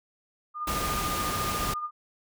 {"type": "tone with tremolo", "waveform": "sine", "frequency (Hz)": 1215, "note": "D#6", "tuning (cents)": -42, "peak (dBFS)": -28, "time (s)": [0.54, 1.91], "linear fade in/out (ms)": 50, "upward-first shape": "sine", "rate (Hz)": 14, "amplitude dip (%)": 50}
{"type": "noise", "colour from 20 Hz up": "pink", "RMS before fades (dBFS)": -31, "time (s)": [0.67, 1.74], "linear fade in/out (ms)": 5}
{"effects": []}